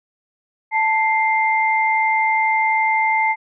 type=tone pair together; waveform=sine; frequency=881.3 / 2096 Hz; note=A5 / C7; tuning=+3 / +2 cents; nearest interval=octave + minor third; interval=1499 cents; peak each=-17 / -18 dBFS; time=0.71-3.36 s; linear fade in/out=50 ms; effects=none